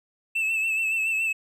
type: tone with vibrato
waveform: triangle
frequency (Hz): 2637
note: E7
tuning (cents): 0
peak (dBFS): -21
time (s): 0.35-1.33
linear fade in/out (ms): 10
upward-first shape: sine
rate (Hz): 7.1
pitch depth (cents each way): 40
effects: none